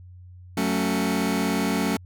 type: chord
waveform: sawtooth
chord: F# minor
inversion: none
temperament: just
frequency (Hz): 185 / 222 / 277.5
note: F#3 / A3 / C#4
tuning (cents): 0 / +16 / +2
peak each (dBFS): -22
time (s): 0.57-1.97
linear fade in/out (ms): 5
effects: added 90 Hz sine -42 dBFS peak until 2.05 s